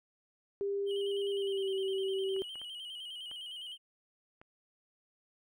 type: tone with pitch glide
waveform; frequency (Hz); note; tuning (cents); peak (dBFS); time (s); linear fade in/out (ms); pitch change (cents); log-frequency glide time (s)
sine; 399.4 to 385.6; G4 to G4; +32 to -28; -31; 0.61-2.42; 0; -60; 1.31-1.72
type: tone with vibrato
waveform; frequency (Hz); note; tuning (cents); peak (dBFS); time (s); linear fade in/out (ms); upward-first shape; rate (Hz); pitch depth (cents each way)
triangle; 3027; F#7; +39; -40; 0.86-3.78; 50; square; 9.8; 61
type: clicks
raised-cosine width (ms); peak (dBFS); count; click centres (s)
0.5; -38; 5; 2.364 / 2.556 / 2.616 / 3.314 / 4.415
effects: none